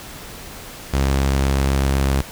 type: tone with low-pass filter sweep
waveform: sawtooth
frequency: 67.9 Hz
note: C#2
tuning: 35 cents flat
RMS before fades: -18 dBFS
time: 0.93-2.22 s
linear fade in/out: 10 ms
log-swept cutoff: 7800 to 12000 Hz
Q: 1.1
effects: pink hiss -36 dBFS RMS until 2.31 s